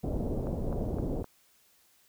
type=low-pass noise; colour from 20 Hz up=pink; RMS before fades=-32 dBFS; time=0.03-1.23 s; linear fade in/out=10 ms; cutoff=590 Hz; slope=24 dB/octave
type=click train; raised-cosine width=1 ms; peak=-27 dBFS; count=4; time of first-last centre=0.47-1.243 s; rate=3.88 Hz
effects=white hiss -65 dBFS RMS until 2.08 s